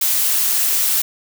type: noise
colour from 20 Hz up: blue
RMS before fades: -17 dBFS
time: 0.01-1.02 s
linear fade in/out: 5 ms
effects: none